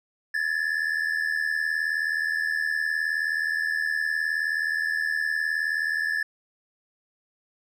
triangle tone pair together, 1694.8 / 1774 Hz, G#6 / A6, +35 / +14 cents, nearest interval minor second, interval 79 cents, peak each -25 dBFS, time 0.34-6.23 s, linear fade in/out 5 ms, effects none

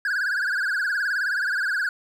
triangle tone with vibrato, 1557 Hz, G6, 12 cents flat, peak -20 dBFS, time 0.05-1.89 s, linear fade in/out 2 ms, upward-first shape triangle, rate 19 Hz, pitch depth 170 cents each way, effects none

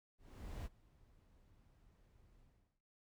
brown noise with ADSR envelope, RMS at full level -44 dBFS, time 0.18-2.81 s, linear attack 470 ms, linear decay 34 ms, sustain -24 dB, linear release 400 ms, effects noise-tail reverb RT60 0.1 s tail -18 dB re dry

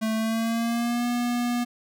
square tone with pitch glide, 220.3 to 241.6 Hz, A3 to B3, +2 to -38 cents, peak -24 dBFS, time 0.01-1.65 s, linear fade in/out 20 ms, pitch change +160 cents, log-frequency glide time 0.15-1.06 s, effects none

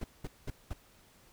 brown noise bursts, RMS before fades -36 dBFS, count 4, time 0.01-0.734 s, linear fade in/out 5 ms, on 31 ms, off 200 ms, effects pink hiss -62 dBFS RMS until 1.32 s

